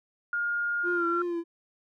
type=tone with pitch glide; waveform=sine; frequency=1418 to 1366.5 Hz; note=F6 to F6; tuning=+26 to -38 cents; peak=-26 dBFS; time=0.33-1.22 s; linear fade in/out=2 ms; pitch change=-64 cents; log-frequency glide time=0.95-1.05 s
type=tone with vibrato; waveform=triangle; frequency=344.8 Hz; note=F4; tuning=22 cents flat; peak=-26 dBFS; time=0.83-1.44 s; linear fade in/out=50 ms; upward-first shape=triangle; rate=3.1 Hz; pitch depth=46 cents each way
effects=none